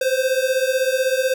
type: beating tone pair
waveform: square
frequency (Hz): 513 / 529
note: C5 / C5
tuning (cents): -34 / +19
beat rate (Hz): 16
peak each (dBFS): -21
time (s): 0.01-1.34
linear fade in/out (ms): 5
effects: none